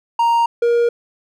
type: tone pair in turn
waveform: triangle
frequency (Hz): 932.3 / 472.4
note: A#5 / A#4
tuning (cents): 0 / +23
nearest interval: octave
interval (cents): 1177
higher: first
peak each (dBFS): -10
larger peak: neither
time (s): 0.19-0.46 / 0.62-0.89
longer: neither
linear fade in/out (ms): 5
effects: none